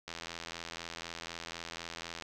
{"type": "click train", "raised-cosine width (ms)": 0.2, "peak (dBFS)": -23, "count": 181, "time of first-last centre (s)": [0.08, 2.223], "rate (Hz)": 84, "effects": []}